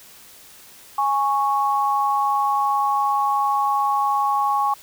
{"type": "tone pair together", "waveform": "sine", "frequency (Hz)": [827.8, 1105], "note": ["G#5", "C#6"], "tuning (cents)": [-6, -6], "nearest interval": "perfect fourth", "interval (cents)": 500, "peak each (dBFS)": -20, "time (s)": [0.98, 4.74], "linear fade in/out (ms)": 5, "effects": ["white hiss -46 dBFS RMS until 4.82 s"]}